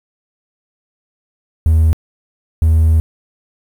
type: tone bursts at uneven times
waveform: triangle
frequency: 80.2 Hz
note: E2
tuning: 47 cents flat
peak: -5 dBFS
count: 2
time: 1.66-1.93 / 2.62-3 s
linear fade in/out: 0 ms
effects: tanh soft clip ceiling -2 dBFS + 7-bit